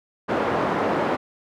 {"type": "band-pass noise", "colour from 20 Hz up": "pink", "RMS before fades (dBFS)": -23, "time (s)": [0.28, 1.17], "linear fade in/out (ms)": 20, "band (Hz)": [270, 1200], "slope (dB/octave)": 12, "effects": []}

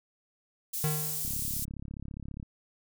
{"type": "high-pass noise", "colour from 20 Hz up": "white", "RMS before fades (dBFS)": -34, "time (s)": [0.73, 1.65], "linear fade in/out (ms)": 10, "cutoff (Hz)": 6900, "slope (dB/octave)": 12}
{"type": "tone with exponential decay", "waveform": "square", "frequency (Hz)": 152.6, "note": "D#3", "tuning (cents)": -33, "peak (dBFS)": -26, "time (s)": [0.84, 1.49], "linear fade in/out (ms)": 0, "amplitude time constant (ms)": 140}
{"type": "click train", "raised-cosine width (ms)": 5, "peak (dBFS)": -28, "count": 42, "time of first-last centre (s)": [1.25, 2.428], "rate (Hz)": 34.8}
{"effects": []}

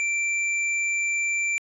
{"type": "tone with tanh clipping", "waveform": "sine", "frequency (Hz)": 2349, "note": "D7", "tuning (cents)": 0, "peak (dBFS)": -24, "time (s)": [0, 1.58], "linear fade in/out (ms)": 0, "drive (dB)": 17, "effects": ["resampled to 24000 Hz"]}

